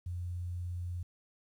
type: tone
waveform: sine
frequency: 88.3 Hz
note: F2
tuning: 20 cents sharp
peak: -35 dBFS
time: 0.06-1.03 s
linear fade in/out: 5 ms
effects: 11-bit